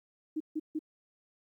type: tone bursts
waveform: sine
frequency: 311.1 Hz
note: D#4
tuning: in tune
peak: -30 dBFS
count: 3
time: 0.36-0.792 s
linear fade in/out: 10 ms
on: 44 ms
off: 150 ms
effects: 12-bit